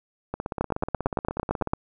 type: two click trains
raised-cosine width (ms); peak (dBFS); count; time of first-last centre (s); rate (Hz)
1; -9 / -15; 11 / 24; 0.61-1.735 / 0.34-1.734; 8.89 / 16.5
effects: none